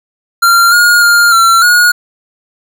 square tone with pitch steps, 1382 / 1430 / 1407 / 1350 / 1443 Hz, F6 / F6 / F6 / E6 / F#6, -19 / +41 / +12 / +41 / -44 cents, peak -5 dBFS, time 0.42-1.92 s, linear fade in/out 10 ms, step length 300 ms, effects none

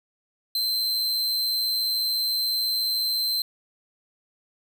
45% pulse tone, 4103 Hz, C8, 35 cents flat, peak -22 dBFS, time 0.55-3.42 s, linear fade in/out 2 ms, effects none

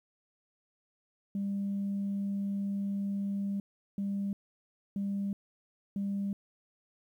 sine tone bursts at uneven times, 199.1 Hz, G3, 27 cents sharp, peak -29 dBFS, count 4, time 1.35-3.6 / 3.98-4.33 / 4.96-5.33 / 5.96-6.33 s, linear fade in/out 2 ms, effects tanh soft clip ceiling -27 dBFS + 11-bit

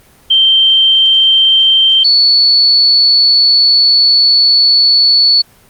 sine tone pair in turn, 3136 / 4435 Hz, G7 / C#8, 0 / 0 cents, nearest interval tritone, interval 600 cents, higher second, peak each -5 dBFS, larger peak neither, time 0.3-2.04 / 2.04-5.42 s, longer second, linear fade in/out 10 ms, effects pink hiss -45 dBFS RMS until 5.69 s + Opus 24 kbps

